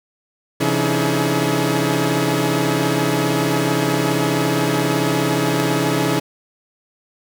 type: tone cluster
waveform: sawtooth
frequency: 133.3 / 168.6 / 285.3 / 319.7 / 424.3 Hz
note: C3 / E3 / C#4 / D#4 / G#4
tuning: +33 / +39 / +50 / +47 / +37 cents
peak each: -19 dBFS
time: 0.6-6.2 s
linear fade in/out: 10 ms
effects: none